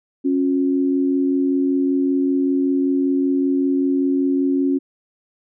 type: tone pair together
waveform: sine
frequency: 274.4 / 359.6 Hz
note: C#4 / F#4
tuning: -17 / -49 cents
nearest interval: perfect fourth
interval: 468 cents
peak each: -16 / -23 dBFS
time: 0.24-4.79 s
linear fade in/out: 20 ms
effects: none